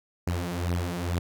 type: beating tone pair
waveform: sawtooth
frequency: 86.3 / 88.5 Hz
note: F2 / F2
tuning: -20 / +23 cents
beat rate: 2.2 Hz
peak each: -26 dBFS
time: 0.27-1.19 s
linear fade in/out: 5 ms
effects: none